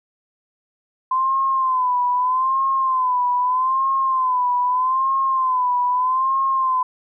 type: tone with vibrato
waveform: sine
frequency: 1028 Hz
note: C6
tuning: 31 cents flat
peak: -16 dBFS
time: 1.11-6.83 s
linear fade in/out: 5 ms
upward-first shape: sine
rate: 0.8 Hz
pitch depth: 78 cents each way
effects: none